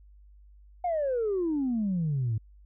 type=exponential sweep; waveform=sine; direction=down; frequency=731 to 105.1 Hz; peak=-24 dBFS; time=0.84-2.38 s; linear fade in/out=5 ms; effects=tanh soft clip ceiling -22 dBFS + added 50 Hz sine -51 dBFS peak until 2.65 s